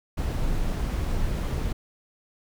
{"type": "noise", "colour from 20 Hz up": "brown", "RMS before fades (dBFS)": -26, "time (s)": [0.17, 1.73], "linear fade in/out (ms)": 10, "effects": []}